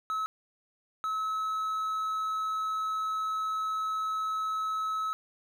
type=tone pair in turn; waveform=triangle; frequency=1292 / 1292 Hz; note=E6 / E6; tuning=-35 / -35 cents; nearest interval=unison; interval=0 cents; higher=neither; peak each=-27 dBFS; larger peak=neither; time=0.1-0.26 / 1.04-5.13 s; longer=second; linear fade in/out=0 ms; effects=none